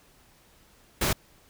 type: noise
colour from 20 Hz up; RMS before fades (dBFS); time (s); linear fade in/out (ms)
pink; -25; 1.01-1.13; 5
effects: pink hiss -59 dBFS RMS until 1.49 s